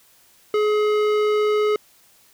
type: tone with low-pass filter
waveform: square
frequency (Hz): 422.6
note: G#4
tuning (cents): +30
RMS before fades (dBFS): -19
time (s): 0.54-1.76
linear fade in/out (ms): 2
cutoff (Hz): 3200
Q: 0.56
effects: white hiss -55 dBFS RMS until 2.33 s